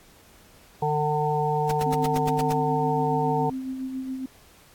harmonic tone, 150.4 Hz, D3, 42 cents sharp, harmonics 1 / 3 / 5 / 6, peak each -27 / -27 / -27 / -27 dBFS, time 0.82-3.5 s, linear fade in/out 5 ms
pink noise bursts, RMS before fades -32 dBFS, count 8, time 1.69-2.528 s, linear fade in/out 5 ms, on 26 ms, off 90 ms
sine tone with tremolo, 261.6 Hz, C4, in tune, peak -27 dBFS, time 1.86-4.26 s, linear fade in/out 5 ms, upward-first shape sine, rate 7.2 Hz, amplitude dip 40%
effects pink hiss -54 dBFS RMS until 4.74 s + AAC 64 kbps

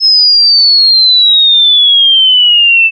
sine exponential sweep, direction down, 5210 to 2637 Hz, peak -3 dBFS, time 0-2.91 s, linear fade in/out 50 ms, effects none

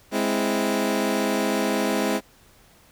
20% pulse chord, Ab augmented, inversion none, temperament equal, 207.7 / 261.6 / 329.6 Hz, Ab3 / C4 / E4, 0 / 0 / 0 cents, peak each -20 / -21 / -22 dBFS, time 0.11-2.21 s, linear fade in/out 50 ms, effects pink hiss -55 dBFS RMS until 2.91 s

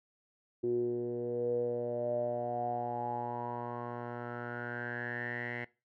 10% pulse tone with low-pass filter sweep, 120.3 Hz, B2, 45 cents flat, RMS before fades -36 dBFS, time 0.63-5.65 s, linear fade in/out 10 ms, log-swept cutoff 350 to 2100 Hz, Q 9.3, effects noise-tail reverb RT60 0.3 s tail -21 dB re dry

